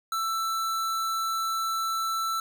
square tone, 1329 Hz, E6, 14 cents sharp, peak -27 dBFS, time 0.12-2.4 s, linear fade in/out 2 ms, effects none

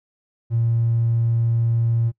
triangle tone, 115.8 Hz, A#2, 11 cents flat, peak -13 dBFS, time 0.5-2.12 s, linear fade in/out 50 ms, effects noise-tail reverb RT60 0.1 s tail -25 dB re dry + tanh soft clip ceiling -13 dBFS

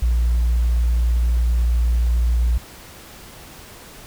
sine tone, 58.9 Hz, A#1, 19 cents sharp, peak -13 dBFS, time 0.02-2.58 s, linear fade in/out 5 ms, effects tanh soft clip ceiling -12 dBFS + pink hiss -41 dBFS RMS until 4.06 s

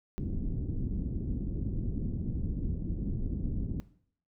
pink low-pass noise, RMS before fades -33 dBFS, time 0.18-3.8 s, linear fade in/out 0 ms, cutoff 290 Hz, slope 24 dB/octave, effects noise-tail reverb RT60 0.6 s tail -18 dB re dry

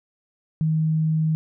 sine tone, 157.8 Hz, D#3, 25 cents sharp, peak -18 dBFS, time 0.61-1.35 s, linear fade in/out 0 ms, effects none

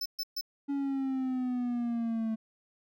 square tone bursts, 5274 Hz, E8, in tune, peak -32 dBFS, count 3, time 0.01-0.411 s, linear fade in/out 5 ms, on 47 ms, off 130 ms
triangle exponential sweep, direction down, 282.8 to 220 Hz, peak -27 dBFS, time 0.68-2.36 s, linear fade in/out 20 ms
effects none

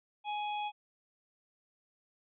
harmonic tone, 835 Hz, G#5, 9 cents sharp, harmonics 1 / 3 / 4, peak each -34 / -44 / -46 dBFS, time 0.24-0.72 s, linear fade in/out 50 ms, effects none

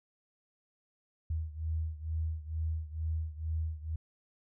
sine beating tone pair, 79 / 81.2 Hz, D#2 / E2, +27 / -26 cents, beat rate 2.2 Hz, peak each -34 / -37 dBFS, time 1.3-3.96 s, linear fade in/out 5 ms, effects none

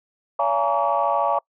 sine tone cluster, 568 / 681 / 839 / 932 / 1138 Hz, C#5 / F5 / G#5 / A#5 / C#6, +42 / -44 / +17 / -1 / +45 cents, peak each -24 dBFS, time 0.39-1.39 s, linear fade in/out 5 ms, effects noise-tail reverb RT60 0.1 s tail -26 dB re dry + tanh soft clip ceiling -9 dBFS

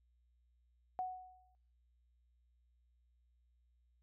sine tone with exponential decay, 740 Hz, F#5, in tune, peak -34 dBFS, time 0.99-1.55 s, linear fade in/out 0 ms, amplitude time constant 120 ms, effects noise-tail reverb RT60 0.7 s tail -23 dB re dry + added 60 Hz sine -70 dBFS peak until 4.02 s

